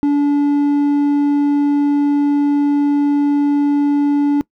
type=tone with hard clipping; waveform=sine; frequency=288 Hz; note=D4; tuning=34 cents flat; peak=-12 dBFS; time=0.03-4.41 s; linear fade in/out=0 ms; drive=3 dB; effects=noise-tail reverb RT60 0.1 s tail -22 dB re dry